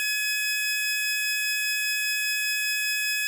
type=tone pair together; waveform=sawtooth; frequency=1695 / 2540 Hz; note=G#6 / D#7; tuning=+35 / +35 cents; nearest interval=perfect fifth; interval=700 cents; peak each=-25 / -23 dBFS; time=0-3.27 s; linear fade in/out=0 ms; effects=none